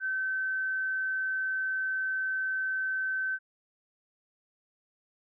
sine tone, 1536 Hz, G6, 36 cents flat, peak -28 dBFS, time 0-3.39 s, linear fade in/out 50 ms, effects none

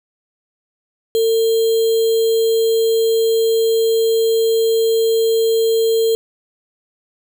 sine tone with sample-and-hold, 450 Hz, A4, 39 cents sharp, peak -12 dBFS, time 1.15-6.15 s, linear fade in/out 0 ms, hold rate 3675 Hz, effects none

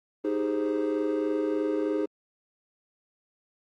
triangle chord, Ab major seventh, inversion second, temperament equal, 311.1 / 392 / 415.3 / 523.3 Hz, Eb4 / G4 / Ab4 / C5, 0 / 0 / 0 / 0 cents, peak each -26 / -32 / -27 / -31 dBFS, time 0.24-2.06 s, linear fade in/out 10 ms, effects tanh soft clip ceiling -15 dBFS + Opus 24 kbps

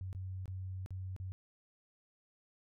sine tone with dropouts, 93.7 Hz, F#2, 22 cents sharp, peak -39 dBFS, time 0.01-1.32 s, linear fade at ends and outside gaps 0 ms, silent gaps 0.129-0.149 / 0.457-0.479 / 0.861-0.906 / 1.164-1.2 s, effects none

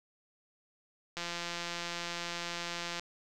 click train, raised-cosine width 0.2 ms, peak -20 dBFS, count 315, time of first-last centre 1.17-2.996 s, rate 172 Hz, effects none

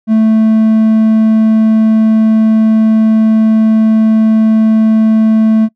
triangle tone, 220 Hz, A3, in tune, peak -3 dBFS, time 0.07-5.69 s, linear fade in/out 50 ms, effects noise-tail reverb RT60 0.1 s tail -24 dB re dry

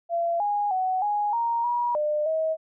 sine tone with pitch steps, 681 / 823 / 747 / 829 / 933 / 961 / 601 / 637 Hz, F5 / G#5 / F#5 / G#5 / A#5 / B5 / D5 / D#5, -44 / -16 / +16 / -3 / +1 / -48 / +40 / +41 cents, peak -22 dBFS, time 0.09-2.57 s, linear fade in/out 50 ms, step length 310 ms, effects none

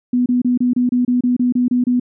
sine tone bursts, 246.9 Hz, B3, in tune, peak -12 dBFS, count 12, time 0.13-1.998 s, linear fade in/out 5 ms, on 130 ms, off 28 ms, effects none

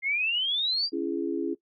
sine exponential sweep, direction up, 2093 to 4841 Hz, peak -24 dBFS, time 0.02-0.9 s, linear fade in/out 50 ms
sine chord, C# minor, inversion none, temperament equal with one note detuned, 277.2 / 336.2 / 415.3 Hz, C#4 / E4 / G#4, 0 / +34 / 0 cents, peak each -31 / -29 / -33 dBFS, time 0.92-1.55 s, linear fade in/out 20 ms
effects noise-tail reverb RT60 0.1 s tail -18 dB re dry + AAC 48 kbps

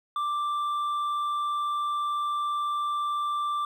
sine tone with hard clipping, 1177 Hz, D6, 3 cents sharp, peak -27 dBFS, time 0.16-3.65 s, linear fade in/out 2 ms, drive 4 dB, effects none

